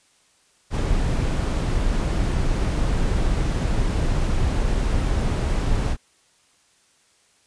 brown noise, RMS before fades -21 dBFS, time 0.7-5.97 s, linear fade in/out 50 ms, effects white hiss -60 dBFS RMS until 7.46 s + resampled to 22050 Hz

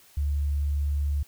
sine tone with vibrato, 72.1 Hz, D2, 31 cents flat, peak -23 dBFS, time 0.17-1.23 s, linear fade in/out 5 ms, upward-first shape sine, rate 20 Hz, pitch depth 8 cents each way, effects white hiss -56 dBFS RMS until 1.27 s

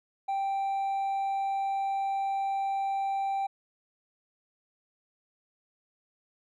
sine tone with hard clipping, 784 Hz, G5, in tune, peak -28 dBFS, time 0.28-3.47 s, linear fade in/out 10 ms, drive 2 dB, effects none

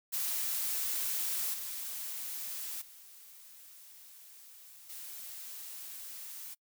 blue noise with level steps, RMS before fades -34 / -40 / -54 / -45 dBFS, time 0.12-6.55 s, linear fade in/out 20 ms, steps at 1.53 / 2.81 / 4.89 s, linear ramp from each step 10 ms, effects noise-tail reverb RT60 0.1 s tail -26 dB re dry

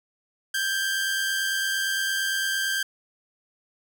sawtooth tone pair together, 1572.4 / 1661.2 Hz, G6 / G#6, +5 / 0 cents, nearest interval minor second, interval 95 cents, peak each -21 / -29 dBFS, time 0.54-2.83 s, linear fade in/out 5 ms, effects none

